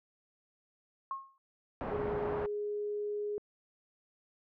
sine tone with exponential decay, 1080 Hz, C#6, 45 cents flat, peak -31 dBFS, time 1.11-1.38 s, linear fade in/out 1 ms, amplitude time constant 57 ms
white low-pass noise, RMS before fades -38 dBFS, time 1.81-2.46 s, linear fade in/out 0 ms, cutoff 840 Hz, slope 12 dB/octave
sine tone, 415.3 Hz, G#4, in tune, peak -33 dBFS, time 1.91-3.38 s, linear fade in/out 0 ms
effects low-pass 2000 Hz 12 dB/octave

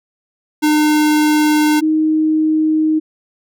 square / sine tone pair in turn, 303 / 312.2 Hz, D#4 / D#4, -46 / +6 cents, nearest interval minor second, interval 52 cents, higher second, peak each -11 dBFS, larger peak neither, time 0.62-1.81 / 1.81-3 s, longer neither, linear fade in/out 20 ms, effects none

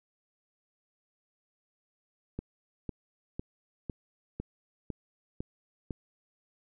click train, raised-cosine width 3 ms, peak -22 dBFS, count 8, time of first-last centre 2.39-5.908 s, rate 1.99 Hz, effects none

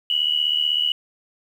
sine tone pair together, 2899 / 2975 Hz, F#7 / F#7, -36 / +9 cents, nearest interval unison, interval 45 cents, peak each -21 dBFS, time 0.1-0.92 s, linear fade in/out 2 ms, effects 8-bit

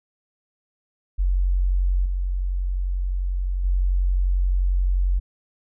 sine tone with level steps, 45.7 Hz, F#1, 21 cents flat, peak -17 / -21 / -17 dBFS, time 1.18-5.2 s, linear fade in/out 20 ms, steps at 2.05 / 3.64 s, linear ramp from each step 10 ms, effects none

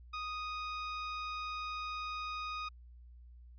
sawtooth tone, 1244.5 Hz, D#6, in tune, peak -34 dBFS, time 0.13-2.69 s, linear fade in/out 10 ms, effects added 60 Hz sine -52 dBFS peak until 3.58 s + resampled to 11025 Hz

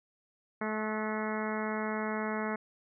harmonic tone with a mistuned harmonic, 216.2 Hz, A3, 30 cents flat, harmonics 1 / 2 / 3 / 4 / 5 / 6 / 7 / 8 / 9 / 10, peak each -35 / -38 / -40 / -41 / -42 / -43 / -43 / -44 / -45 / -45 dBFS, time 0.61-2.56 s, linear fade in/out 5 ms, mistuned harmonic 7, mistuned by -32 cents, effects none

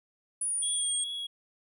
sine linear sweep, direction down, 9820 to 8490 Hz, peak -28 dBFS, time 0.41-1.04 s, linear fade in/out 5 ms
triangle tone with vibrato, 3322 Hz, G#7, in tune, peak -32 dBFS, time 0.62-1.27 s, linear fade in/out 10 ms, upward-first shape triangle, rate 2.5 Hz, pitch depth 20 cents each way
effects none

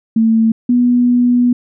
sine tone pair in turn, 224.2 / 244.5 Hz, A3 / B3, +33 / -17 cents, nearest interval major second, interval 150 cents, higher second, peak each -8 dBFS, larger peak neither, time 0.16-0.52 / 0.69-1.53 s, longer second, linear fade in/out 5 ms, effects none

